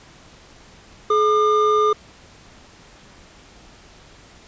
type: tone pair together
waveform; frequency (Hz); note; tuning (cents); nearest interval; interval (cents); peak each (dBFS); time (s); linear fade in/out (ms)
triangle; 426 / 1205; G#4 / D6; +44 / +44; octave + tritone; 1800; -15; 1.1-1.93; 5
effects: pink hiss -47 dBFS RMS until 4.47 s + resampled to 16000 Hz